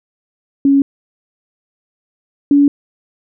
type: tone pair in turn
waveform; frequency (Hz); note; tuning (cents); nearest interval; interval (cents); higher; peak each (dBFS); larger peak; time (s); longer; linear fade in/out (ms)
sine; 277.2 / 285; C#4 / C#4; 0 / +48; unison; 48; second; -7 / -6; second; 0.65-0.82 / 2.51-2.68; neither; 2
effects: none